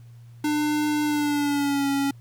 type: tone with pitch glide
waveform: square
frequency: 299.6 to 277.9 Hz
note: D4 to C#4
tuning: +35 to +4 cents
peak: -22 dBFS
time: 0.44-2.11 s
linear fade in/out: 5 ms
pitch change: -131 cents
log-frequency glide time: 1.03-1.88 s
effects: added 118 Hz sine -43 dBFS peak until 2.2 s + pink hiss -63 dBFS RMS until 2.2 s